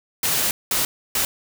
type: noise bursts at uneven times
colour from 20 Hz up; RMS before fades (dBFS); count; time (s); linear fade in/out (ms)
white; -21; 3; 0.23-0.51 / 0.71-0.85 / 1.15-1.25; 2
effects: none